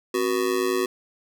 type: tone with amplitude modulation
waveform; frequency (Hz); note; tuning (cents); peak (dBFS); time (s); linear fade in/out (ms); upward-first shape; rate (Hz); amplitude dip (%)
square; 371.9; F#4; +9; -18; 0.14-0.86; 5; sine; 109; 90
effects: none